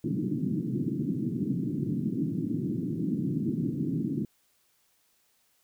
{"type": "band-pass noise", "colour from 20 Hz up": "white", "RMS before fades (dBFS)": -30, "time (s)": [0.04, 4.25], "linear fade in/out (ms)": 2, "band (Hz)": [120, 320], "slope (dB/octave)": 48, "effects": ["white hiss -69 dBFS RMS until 5.63 s"]}